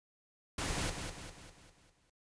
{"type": "noise with echo", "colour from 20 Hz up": "pink", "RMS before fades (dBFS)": -36, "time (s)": [0.58, 0.9], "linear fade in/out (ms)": 5, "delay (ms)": 200, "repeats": 6, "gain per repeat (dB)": -6, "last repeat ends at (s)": 2.1, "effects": ["noise-tail reverb RT60 0.1 s tail -26 dB re dry", "resampled to 22050 Hz"]}